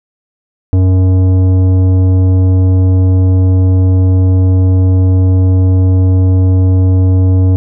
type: tone with tanh clipping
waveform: sine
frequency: 93 Hz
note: F#2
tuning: 9 cents sharp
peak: -7 dBFS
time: 0.73-7.56 s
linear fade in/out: 0 ms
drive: 12 dB
effects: none

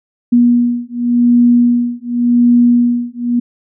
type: beating tone pair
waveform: sine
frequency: 240.3 / 241.19 Hz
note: B3 / B3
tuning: -47 / -41 cents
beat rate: 0.89 Hz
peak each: -11 dBFS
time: 0.32-3.4 s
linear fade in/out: 10 ms
effects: none

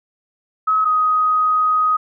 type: tone pair in turn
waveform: sine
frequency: 1280 / 1253.7 Hz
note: D#6 / D#6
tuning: +49 / +13 cents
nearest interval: unison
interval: 36 cents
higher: first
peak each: -13 dBFS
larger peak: neither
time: 0.67-0.85 / 0.85-1.97 s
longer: second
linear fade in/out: 10 ms
effects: none

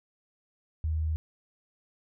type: tone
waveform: sine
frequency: 78.7 Hz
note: D#2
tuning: 20 cents sharp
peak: -26 dBFS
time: 0.84-1.16 s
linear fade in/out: 0 ms
effects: none

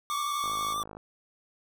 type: tone with vibrato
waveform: square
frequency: 1175 Hz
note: D6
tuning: 1 cent sharp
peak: -30 dBFS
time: 0.1-0.83 s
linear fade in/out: 0 ms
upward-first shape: triangle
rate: 12 Hz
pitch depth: 36 cents each way
type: tone with tremolo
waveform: sawtooth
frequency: 1108.7 Hz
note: C#6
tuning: in tune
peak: -31 dBFS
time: 0.1-0.74 s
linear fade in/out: 10 ms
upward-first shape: triangle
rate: 4 Hz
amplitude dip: 25%
type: click train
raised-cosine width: 1 ms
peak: -29 dBFS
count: 29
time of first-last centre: 0.44-0.969 s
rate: 52.9 Hz
effects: none

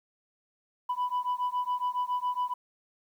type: beating tone pair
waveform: sine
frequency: 987.8 / 995 Hz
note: B5 / B5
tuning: 0 / +13 cents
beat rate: 7.2 Hz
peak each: -29 dBFS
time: 0.89-2.54 s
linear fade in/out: 10 ms
effects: tanh soft clip ceiling -24 dBFS + 10-bit

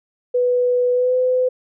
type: tone with pitch glide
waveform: sine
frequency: 493.9 to 506.9 Hz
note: B4 to B4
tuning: 0 to +45 cents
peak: -14 dBFS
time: 0.34-1.49 s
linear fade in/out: 10 ms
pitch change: +45 cents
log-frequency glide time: 0.93-1.15 s
effects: none

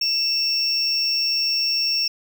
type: tone pair together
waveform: triangle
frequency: 2647 / 5471 Hz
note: E7 / F8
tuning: +7 / -37 cents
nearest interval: octave + minor second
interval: 1256 cents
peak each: -28 / -18 dBFS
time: 0.01-2.08 s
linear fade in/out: 5 ms
effects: none

